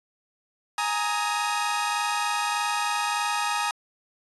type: chord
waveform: sawtooth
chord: Ab suspended second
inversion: none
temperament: equal with one note detuned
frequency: 830.6 / 932.3 / 1257.5 Hz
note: Ab5 / Bb5 / Eb6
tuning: 0 / 0 / +18 cents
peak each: -25 dBFS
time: 0.78-3.71 s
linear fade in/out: 2 ms
effects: resampled to 24000 Hz